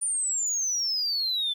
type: exponential sweep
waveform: sine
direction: down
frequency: 9397 to 3474 Hz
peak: -23 dBFS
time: 0.01-1.54 s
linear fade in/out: 20 ms
effects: tanh soft clip ceiling -22 dBFS + 10-bit